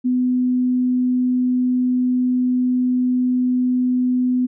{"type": "tone", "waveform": "sine", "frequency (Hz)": 251, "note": "B3", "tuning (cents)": 28, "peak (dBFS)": -15, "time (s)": [0.04, 4.47], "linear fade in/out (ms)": 20, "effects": []}